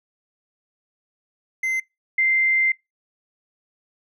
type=tone pair in turn; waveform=triangle / sine; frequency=2070 / 2086 Hz; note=C7 / C7; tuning=-19 / -6 cents; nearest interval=unison; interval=13 cents; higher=second; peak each=-19 / -16 dBFS; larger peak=second; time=1.63-1.8 / 2.18-2.72 s; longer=second; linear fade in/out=5 ms; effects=noise-tail reverb RT60 0.2 s tail -24 dB re dry